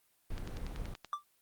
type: noise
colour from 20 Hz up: brown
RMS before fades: -40 dBFS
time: 0.3-0.94 s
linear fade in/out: 5 ms
type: click train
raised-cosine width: 0.2 ms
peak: -28 dBFS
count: 8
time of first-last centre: 0.38-1.047 s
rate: 10.5 Hz
type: tone with exponential decay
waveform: triangle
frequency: 1174.7 Hz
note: D6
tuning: in tune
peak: -27 dBFS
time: 1.13-1.24 s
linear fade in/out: 1 ms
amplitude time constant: 22 ms
effects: white hiss -72 dBFS RMS until 1.41 s + Opus 24 kbps